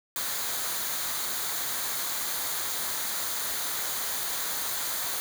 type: noise with comb filter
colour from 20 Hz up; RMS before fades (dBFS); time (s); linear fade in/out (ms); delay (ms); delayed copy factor
white; -31; 0.16-5.2; 0; 0.37; -0.5
effects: none